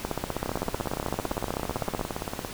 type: two click trains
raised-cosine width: 1 ms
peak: -13 / -16 dBFS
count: 32 / 36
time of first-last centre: 0.05-2.012 / 0.46-2.449 s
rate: 15.8 / 17.6 Hz
effects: pink hiss -39 dBFS RMS until 2.53 s